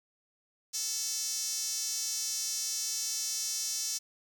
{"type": "tone with high-pass filter", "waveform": "sawtooth", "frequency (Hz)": 439.9, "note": "A4", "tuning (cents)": 0, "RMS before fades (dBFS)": -34, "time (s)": [0.73, 3.99], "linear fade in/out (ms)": 20, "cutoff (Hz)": 5800, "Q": 3.7, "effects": ["10-bit"]}